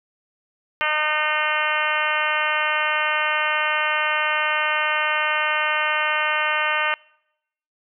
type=harmonic tone; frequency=305.1 Hz; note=D#4; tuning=34 cents flat; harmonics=2 / 3 / 4 / 5 / 6 / 7 / 8 / 9 / 10; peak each=-30 / -28 / -26 / -26 / -27 / -27 / -30 / -28 / -31 dBFS; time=0.81-6.94 s; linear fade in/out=0 ms; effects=noise-tail reverb RT60 0.8 s tail -24 dB re dry